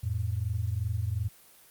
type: tone pair together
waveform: sine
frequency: 87.55 / 110.3 Hz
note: F2 / A2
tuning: +5 / +5 cents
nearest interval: major third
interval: 400 cents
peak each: -31 / -30 dBFS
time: 0.03-1.29 s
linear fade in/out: 10 ms
effects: white hiss -56 dBFS RMS until 1.7 s + Opus 24 kbps